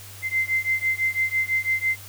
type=beating tone pair; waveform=sine; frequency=2075 / 2081 Hz; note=C7 / C7; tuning=-15 / -10 cents; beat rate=6 Hz; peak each=-24 dBFS; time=0.22-1.97 s; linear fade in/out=50 ms; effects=added 98 Hz sine -43 dBFS peak until 2.08 s + white hiss -43 dBFS RMS until 2.08 s